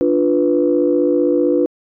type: chord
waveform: sine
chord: B diminished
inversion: first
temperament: equal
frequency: 293.7 / 349.2 / 493.9 Hz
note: D4 / F4 / B4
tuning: 0 / 0 / 0 cents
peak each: -16 dBFS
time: 0.01-1.66 s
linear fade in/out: 0 ms
effects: tanh soft clip ceiling -3 dBFS